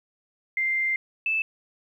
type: tone pair in turn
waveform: sine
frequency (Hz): 2093 / 2631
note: C7 / E7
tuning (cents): 0 / -4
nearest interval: major third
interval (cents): 396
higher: second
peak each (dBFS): -22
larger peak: neither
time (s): 0.57-0.96 / 1.26-1.42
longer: first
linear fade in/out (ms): 2
effects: 10-bit